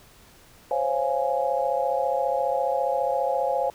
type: chord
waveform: sine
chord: Db major seventh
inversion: third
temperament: just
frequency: 519.7 / 554.4 / 693 / 831.5 Hz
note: C5 / Db5 / F5 / Ab5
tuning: -12 / 0 / -14 / +2 cents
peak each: -27 / -27 / -28 / -27 dBFS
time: 0.71-3.7 s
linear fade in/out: 2 ms
effects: pink hiss -53 dBFS RMS until 3.74 s